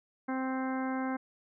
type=harmonic tone; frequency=261.6 Hz; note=C4; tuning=in tune; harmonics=1 / 2 / 3 / 4 / 5 / 6 / 7 / 8; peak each=-32 / -41 / -39 / -42 / -46 / -43 / -53 / -48 dBFS; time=0.28-1.17 s; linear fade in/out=10 ms; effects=none

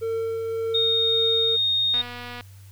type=tone with tremolo; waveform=triangle; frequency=452.8 Hz; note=A4; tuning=50 cents sharp; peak=-21 dBFS; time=0.01-1.57 s; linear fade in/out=20 ms; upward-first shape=triangle; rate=1.8 Hz; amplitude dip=30%
type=tone; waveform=sine; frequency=3700 Hz; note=A#7; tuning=14 cents flat; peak=-19 dBFS; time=0.74-2.02 s; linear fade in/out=10 ms
type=click train; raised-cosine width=0.3 ms; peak=-21 dBFS; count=115; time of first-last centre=1.94-2.409 s; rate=243 Hz
effects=added 97 Hz sine -43 dBFS peak until 2.71 s + white hiss -56 dBFS RMS until 2.71 s

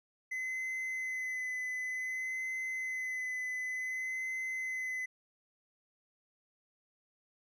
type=tone with vibrato; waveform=triangle; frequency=2031 Hz; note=B6; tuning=48 cents sharp; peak=-33 dBFS; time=0.31-5.06 s; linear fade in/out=10 ms; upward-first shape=sine; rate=0.55 Hz; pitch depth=16 cents each way; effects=none

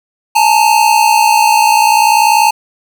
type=tone pair together; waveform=square; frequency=849.6 / 910 Hz; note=G#5 / A#5; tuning=+39 / -42 cents; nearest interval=minor second; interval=119 cents; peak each=-10 dBFS; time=0.35-2.51 s; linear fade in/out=10 ms; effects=none

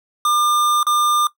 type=tone with dropouts; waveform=square; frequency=1200 Hz; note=D6; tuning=37 cents sharp; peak=-15 dBFS; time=0.25-1.27 s; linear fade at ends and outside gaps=2 ms; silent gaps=0.83-0.867 s; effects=noise-tail reverb RT60 0.1 s tail -17 dB re dry

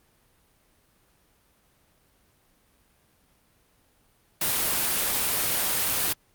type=noise; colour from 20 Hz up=white; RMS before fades=-25 dBFS; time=4.41-6.13 s; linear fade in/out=5 ms; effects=pink hiss -64 dBFS RMS until 6.34 s + Opus 32 kbps

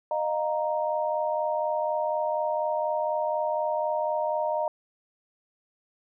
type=chord; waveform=sine; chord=Eb suspended second; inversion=none; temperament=equal with one note detuned; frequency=614.4 / 698.5 / 932.3 Hz; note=Eb5 / F5 / Bb5; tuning=-22 / 0 / 0 cents; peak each=-27 / -32 / -29 dBFS; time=0.11-4.68 s; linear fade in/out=2 ms; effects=none

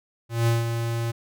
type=tone with ADSR envelope; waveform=square; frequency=116.1 Hz; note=A#2; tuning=7 cents flat; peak=-18 dBFS; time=0.29-1.12 s; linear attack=180 ms; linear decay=170 ms; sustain=-7 dB; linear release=15 ms; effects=none

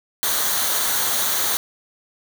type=noise with comb filter; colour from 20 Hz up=white; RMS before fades=-21 dBFS; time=0.23-1.57 s; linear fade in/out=0 ms; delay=0.39 ms; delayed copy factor=-0.55; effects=none

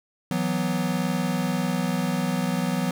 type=chord; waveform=square; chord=E suspended second; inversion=none; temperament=equal; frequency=164.81 / 185 / 246.9 Hz; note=E3 / F#3 / B3; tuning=0 / 0 / 0 cents; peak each=-29 / -27 / -29 dBFS; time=0.31-2.91 s; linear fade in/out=2 ms; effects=none

